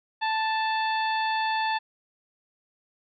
harmonic tone, 880 Hz, A5, in tune, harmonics 1 / 2 / 3 / 4 / 5, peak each -25 / -31 / -35 / -37 / -39 dBFS, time 0.21-1.79 s, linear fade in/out 20 ms, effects none

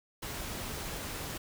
pink noise, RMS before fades -39 dBFS, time 0.22-1.38 s, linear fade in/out 10 ms, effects none

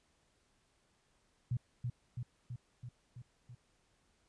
sine tone with echo, 121.7 Hz, B2, 25 cents flat, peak -31 dBFS, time 1.51-1.57 s, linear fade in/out 5 ms, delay 330 ms, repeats 6, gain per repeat -3 dB, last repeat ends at 3.55 s, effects pink hiss -74 dBFS RMS until 4.28 s + resampled to 22050 Hz

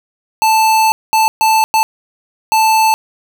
square tone bursts at uneven times, 880 Hz, A5, in tune, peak -9 dBFS, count 5, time 0.42-0.92 / 1.13-1.28 / 1.41-1.64 / 1.74-1.83 / 2.52-2.94 s, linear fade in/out 0 ms, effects none

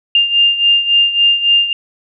sine beating tone pair, 2802 / 2805.6 Hz, F7 / F7, +5 / +7 cents, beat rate 3.6 Hz, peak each -10 / -15 dBFS, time 0.15-1.73 s, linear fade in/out 2 ms, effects none

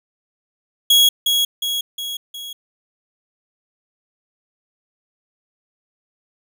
40% pulse tone with echo, 3322 Hz, G#7, in tune, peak -9 dBFS, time 0.9-1.09 s, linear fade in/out 5 ms, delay 360 ms, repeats 4, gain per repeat -5 dB, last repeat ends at 2.53 s, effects none

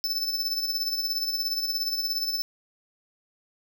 square tone with tremolo, 5274 Hz, E8, in tune, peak -24 dBFS, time 0.04-2.42 s, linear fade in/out 0 ms, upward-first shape sine, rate 17 Hz, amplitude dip 55%, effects none

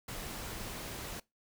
pink noise, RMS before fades -42 dBFS, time 0.08-1.2 s, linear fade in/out 5 ms, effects noise-tail reverb RT60 0.2 s tail -22 dB re dry

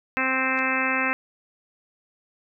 harmonic tone, 261.6 Hz, C4, in tune, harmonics 1 / 2 / 3 / 4 / 5 / 6 / 7 / 8 / 9 / 10, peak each -30 / -33 / -34 / -31 / -31 / -29 / -30 / -29 / -34 / -28 dBFS, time 0.17-1.13 s, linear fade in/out 0 ms
clicks, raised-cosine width 0.2 ms, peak -33 / -25 dBFS, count 2, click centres 0.577 / 0.59 s
effects none

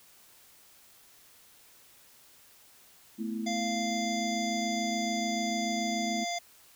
sine chord, A suspended second, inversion none, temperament equal, 220 / 246.9 / 329.6 Hz, A3 / B3 / E4, 0 / 0 / 0 cents, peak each -33 / -39 / -39 dBFS, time 3.18-6.25 s, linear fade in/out 20 ms
harmonic tone, 695 Hz, F5, 9 cents flat, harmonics 1 / 3 / 5 / 7 / 9 / 10, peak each -33 / -38 / -40 / -41 / -43 / -43 dBFS, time 3.46-6.39 s, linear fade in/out 10 ms
effects white hiss -58 dBFS RMS until 6.75 s

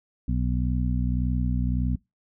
harmonic tone, 61.74 Hz, B1, in tune, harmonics 1 / 2 / 3 / 4, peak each -25 / -28 / -30 / -31 dBFS, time 0.28-1.96 s, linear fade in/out 5 ms, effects noise-tail reverb RT60 0.2 s tail -23 dB re dry

